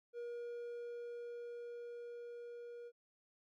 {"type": "tone with level ramp", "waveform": "triangle", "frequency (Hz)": 476.4, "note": "A#4", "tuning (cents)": 38, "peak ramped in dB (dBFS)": [-40, -46], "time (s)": [0.13, 2.92], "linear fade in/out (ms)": 50, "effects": []}